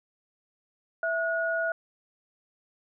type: tone pair together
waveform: sine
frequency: 659.3 / 1449.6 Hz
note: E5 / F#6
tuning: 0 / -36 cents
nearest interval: octave + major second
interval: 1364 cents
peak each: -28 dBFS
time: 1.03-1.72 s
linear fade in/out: 2 ms
effects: none